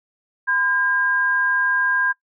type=tone pair together; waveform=sine; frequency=1015 / 1613.3 Hz; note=B5 / G6; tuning=+47 / +49 cents; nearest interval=minor sixth; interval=802 cents; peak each=-25 / -17 dBFS; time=0.47-2.13 s; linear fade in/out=20 ms; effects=noise-tail reverb RT60 0.1 s tail -20 dB re dry